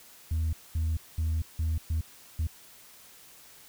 sine tone bursts at uneven times, 80.1 Hz, E2, 49 cents flat, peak -23 dBFS, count 6, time 0.31-0.53 / 0.75-0.97 / 1.18-1.42 / 1.59-1.78 / 1.9-2.01 / 2.39-2.47 s, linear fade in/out 5 ms, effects tanh soft clip ceiling -24 dBFS + white hiss -53 dBFS RMS until 3.68 s

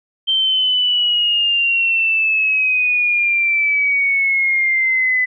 sine exponential sweep, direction down, 3136 to 2002 Hz, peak -13 dBFS, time 0.27-5.26 s, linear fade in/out 20 ms, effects none

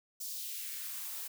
blue noise with high-pass filter sweep, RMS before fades -41 dBFS, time 0.2-1.28 s, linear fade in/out 10 ms, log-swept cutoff 5500 to 550 Hz, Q 1.6, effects none

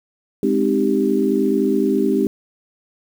sine chord, Ab major seventh, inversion none, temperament equal, 207.7 / 261.6 / 311.1 / 392 Hz, Ab3 / C4 / Eb4 / G4, 0 / 0 / 0 / 0 cents, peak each -21 / -20 / -21 / -19 dBFS, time 0.43-2.27 s, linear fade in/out 2 ms, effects 7-bit

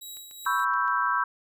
15% pulse tone with tremolo, 3868 Hz, B7, 37 cents flat, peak -31 dBFS, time 0.01-0.65 s, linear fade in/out 10 ms, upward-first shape sine, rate 2.6 Hz, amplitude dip 50%
click train, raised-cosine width 0.2 ms, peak -35 dBFS, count 6, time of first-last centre 0.17-0.879 s, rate 7.05 Hz
sine chord, C# half-diminished seventh, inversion third, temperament equal, 987.8 / 1108.7 / 1318.5 / 1568 Hz, B5 / C#6 / E6 / G6, 0 / 0 / 0 / 0 cents, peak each -28 dBFS, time 0.46-1.24 s, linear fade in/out 5 ms
effects none

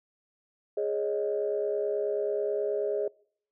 sine chord, Ab suspended fourth, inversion none, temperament just, 415.3 / 553.7 / 623 Hz, Ab4 / Db5 / Eb5, 0 / -2 / +2 cents, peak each -28 / -33 / -32 dBFS, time 0.77-3.08 s, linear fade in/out 5 ms, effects noise-tail reverb RT60 0.6 s tail -25 dB re dry + tanh soft clip ceiling -17 dBFS

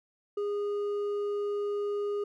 sine tone with hard clipping, 409.9 Hz, G#4, 23 cents flat, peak -30 dBFS, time 0.37-2.24 s, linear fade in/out 5 ms, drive 4 dB, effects none

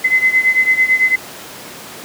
sine beating tone pair, 2039 / 2048 Hz, C7 / C7, -45 / -38 cents, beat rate 9 Hz, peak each -12 / -15 dBFS, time 0.04-1.16 s, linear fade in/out 10 ms, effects pink hiss -32 dBFS RMS until 2.04 s + high-pass 200 Hz 12 dB/octave

